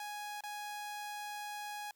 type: tone with dropouts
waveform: sawtooth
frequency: 831 Hz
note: G#5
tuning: 1 cent sharp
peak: -37 dBFS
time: 0-1.91 s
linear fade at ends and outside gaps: 2 ms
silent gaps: 0.408-0.436 s
effects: white hiss -75 dBFS RMS until 1.95 s